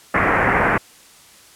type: low-pass noise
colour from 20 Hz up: white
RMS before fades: -17 dBFS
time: 0.14-0.78 s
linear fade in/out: 5 ms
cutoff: 2100 Hz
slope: 48 dB/octave
effects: white hiss -47 dBFS RMS until 1.55 s + low-pass 11000 Hz 12 dB/octave